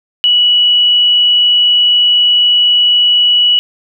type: tone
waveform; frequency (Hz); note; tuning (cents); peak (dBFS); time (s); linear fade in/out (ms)
sine; 2938; F#7; -13; -6; 0.24-3.59; 0
effects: none